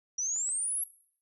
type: exponential sweep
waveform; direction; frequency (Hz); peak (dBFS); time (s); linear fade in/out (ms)
sine; up; 5770 to 11420; -29; 0.18-0.84; 5
type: clicks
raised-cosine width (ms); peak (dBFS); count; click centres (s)
0.5; -39; 2; 0.362 / 0.49
effects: noise-tail reverb RT60 0.6 s tail -18 dB re dry